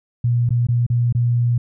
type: tone with dropouts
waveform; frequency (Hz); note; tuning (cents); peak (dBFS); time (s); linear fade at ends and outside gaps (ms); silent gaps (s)
sine; 120; B2; -49; -14; 0.24-1.58; 5; 0.492-0.505 / 0.669-0.686 / 0.865-0.9 / 1.126-1.149
effects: none